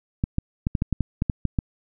clicks, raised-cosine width 5 ms, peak -9 dBFS, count 11, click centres 0.239 / 0.384 / 0.669 / 0.752 / 0.821 / 0.927 / 1.007 / 1.221 / 1.298 / 1.453 / 1.588 s, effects none

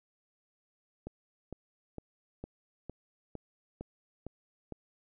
click train, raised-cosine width 2 ms, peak -27 dBFS, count 9, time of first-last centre 1.07-4.723 s, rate 2.19 Hz, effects none

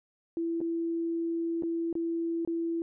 sine tone with dropouts, 333.5 Hz, E4, 20 cents sharp, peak -28 dBFS, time 0.37-2.82 s, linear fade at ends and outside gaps 1 ms, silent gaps 0.605-0.613 / 1.624-1.634 / 1.928-1.953 / 2.45-2.475 s, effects none

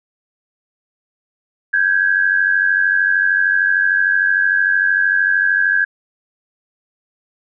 sine tone pair together, 1568 / 1661.2 Hz, G6 / G#6, 0 / 0 cents, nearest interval minor second, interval 100 cents, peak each -15 dBFS, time 1.73-5.85 s, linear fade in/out 10 ms, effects none

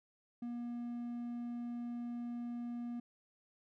triangle tone, 239 Hz, A#3, 43 cents sharp, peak -37 dBFS, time 0.42-3 s, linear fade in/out 5 ms, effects none

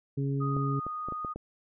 harmonic tone, 138.59 Hz, C#3, in tune, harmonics 1 / 2 / 3, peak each -28 / -34 / -38 dBFS, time 0.17-0.8 s, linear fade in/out 10 ms
sine tone with pitch glide, 1244.5 to 1237.3 Hz, D#6 to D#6, 0 to -10 cents, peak -33 dBFS, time 0.4-1.34 s, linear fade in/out 20 ms, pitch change -10 cents, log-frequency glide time 0.51-0.7 s
clicks, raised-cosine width 2 ms, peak -25 dBFS, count 6, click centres 0.567 / 0.866 / 1.086 / 1.123 / 1.248 / 1.36 s
effects none

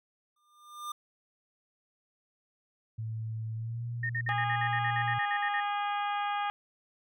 square tone with exponential growth, 1200 Hz, D6, 37 cents sharp, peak -34 dBFS, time 0.36-0.92 s, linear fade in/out 5 ms, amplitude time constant 120 ms
sine tone with pitch glide, 111.2 to 118.49 Hz, A2 to A#2, +19 to +29 cents, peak -33 dBFS, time 2.98-5.19 s, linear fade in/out 10 ms, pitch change +110 cents, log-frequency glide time 3.55-3.85 s
sine tone bursts, 1836 Hz, A#6, 27 cents flat, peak -30 dBFS, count 14, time 4.03-5.603 s, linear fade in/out 5 ms, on 65 ms, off 51 ms
harmonic tone, 409.4 Hz, G#4, 25 cents flat, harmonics 2 / 3 / 4 / 5 / 6 / 7 / 8, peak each -31 / -35 / -40 / -45 / -44 / -48 / -46 dBFS, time 4.29-6.5 s, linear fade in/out 0 ms
effects none

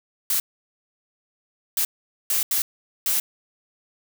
blue noise bursts at uneven times, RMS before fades -22 dBFS, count 5, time 0.3-0.4 / 1.77-1.85 / 2.3-2.43 / 2.51-2.62 / 3.06-3.2 s, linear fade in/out 2 ms, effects none

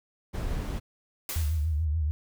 brown noise, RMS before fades -31 dBFS, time 0.33-0.8 s, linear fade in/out 20 ms
white noise with exponential decay, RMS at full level -32 dBFS, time 1.29-1.85 s, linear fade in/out 2 ms, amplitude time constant 120 ms
sine tone with vibrato, 77.78 Hz, D#2, in tune, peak -24 dBFS, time 1.36-2.11 s, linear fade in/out 0 ms, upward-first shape triangle, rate 6.9 Hz, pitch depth 130 cents each way
effects none

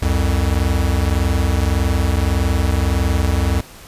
square tone pair together, 66 / 87.69 Hz, C2 / F2, +16 / +8 cents, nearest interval perfect fourth, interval 492 cents, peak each -18 dBFS, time 0.02-3.61 s, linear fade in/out 5 ms, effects pink hiss -40 dBFS RMS until 3.87 s + resampled to 32000 Hz

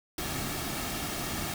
pink noise with comb filter, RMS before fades -34 dBFS, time 0.18-1.54 s, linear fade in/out 2 ms, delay 2 ms, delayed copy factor -0.5, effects none

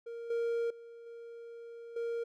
triangle tone with level steps, 466.2 Hz, A#4, in tune, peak -38 / -28 / -46 / -43 / -31 dBFS, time 0.06-2.24 s, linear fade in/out 10 ms, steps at 0.3 / 0.7 / 1.06 / 1.96 s, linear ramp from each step 5 ms, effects none

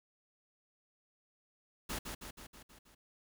pink noise with echo, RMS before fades -39 dBFS, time 1.89-1.99 s, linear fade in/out 10 ms, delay 160 ms, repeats 6, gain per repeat -4 dB, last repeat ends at 2.95 s, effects none

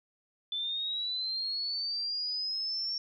sine linear sweep, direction up, 3499 to 5490 Hz, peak -31 dBFS, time 0.52-2.98 s, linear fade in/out 2 ms, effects none

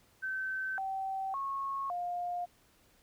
sine tone with pitch steps, 1539 / 771 / 1095 / 707 Hz, G6 / G5 / C#6 / F5, -32 / -29 / -22 / +21 cents, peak -33 dBFS, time 0.22-2.46 s, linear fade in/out 20 ms, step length 560 ms, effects pink hiss -66 dBFS RMS until 3.02 s

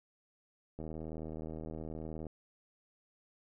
click train, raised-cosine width 2 ms, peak -30 dBFS, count 118, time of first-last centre 0.79-2.267 s, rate 79.2 Hz, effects none

